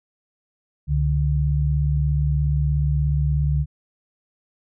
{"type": "tone pair together", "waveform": "sine", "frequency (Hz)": [68.71, 145.6], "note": ["C#2", "D3"], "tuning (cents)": [-15, -15], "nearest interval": "octave + minor second", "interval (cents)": 1300, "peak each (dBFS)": -20, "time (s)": [0.87, 3.66], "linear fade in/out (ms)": 50, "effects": []}